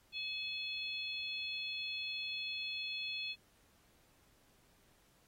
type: harmonic tone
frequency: 854 Hz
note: G#5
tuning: 48 cents sharp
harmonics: 3 / 4 / 5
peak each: -41 / -43 / -45 dBFS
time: 0.12-3.36 s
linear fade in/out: 50 ms
effects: pink hiss -70 dBFS RMS until 5.27 s + AAC 48 kbps